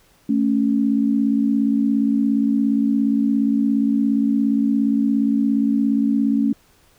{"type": "tone pair together", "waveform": "sine", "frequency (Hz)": [220, 277.2], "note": ["A3", "C#4"], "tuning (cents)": [0, 0], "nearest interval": "major third", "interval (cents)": 400, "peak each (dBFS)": [-18, -18], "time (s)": [0.29, 6.53], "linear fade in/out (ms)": 5, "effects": ["pink hiss -56 dBFS RMS until 6.98 s"]}